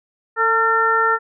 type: harmonic tone with a mistuned harmonic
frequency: 450 Hz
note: A4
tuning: 39 cents sharp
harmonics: 1 / 2 / 3 / 4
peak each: -22 / -22 / -16 / -21 dBFS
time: 0.36-1.19 s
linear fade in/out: 50 ms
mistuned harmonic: 3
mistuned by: +21 cents
effects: none